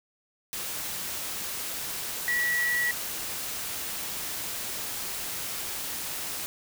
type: tone in noise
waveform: sine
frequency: 1936 Hz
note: B6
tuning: 35 cents flat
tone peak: -24 dBFS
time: 2.28-2.91 s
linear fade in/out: 0 ms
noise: white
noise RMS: -34 dBFS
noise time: 0.53-6.46 s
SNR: +7 dB
effects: none